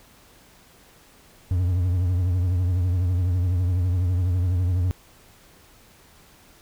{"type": "tone with vibrato", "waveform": "triangle", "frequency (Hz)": 89.9, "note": "F#2", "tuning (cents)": -49, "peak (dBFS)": -17, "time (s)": [1.51, 4.91], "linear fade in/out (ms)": 0, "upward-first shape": "triangle", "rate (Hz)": 12, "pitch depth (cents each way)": 94, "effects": ["pink hiss -53 dBFS RMS until 6.61 s"]}